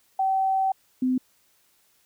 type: tone pair in turn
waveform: sine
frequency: 768 / 255.7 Hz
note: G5 / C4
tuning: -36 / -40 cents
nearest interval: octave + perfect fifth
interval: 1904 cents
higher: first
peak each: -20 dBFS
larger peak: neither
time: 0.19-0.72 / 1.02-1.18 s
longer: first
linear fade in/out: 5 ms
effects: white hiss -64 dBFS RMS until 2.05 s